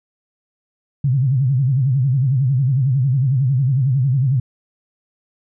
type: tone with vibrato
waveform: sine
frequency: 132.1 Hz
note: C3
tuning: 17 cents sharp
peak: -13 dBFS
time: 1.04-4.4 s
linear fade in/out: 5 ms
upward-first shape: sine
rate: 11 Hz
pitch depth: 150 cents each way
effects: none